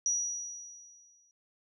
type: tone with exponential decay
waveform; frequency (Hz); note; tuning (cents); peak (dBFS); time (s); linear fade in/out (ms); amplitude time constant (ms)
sine; 5810; F#8; -32; -25; 0.06-1.31; 1; 270
effects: none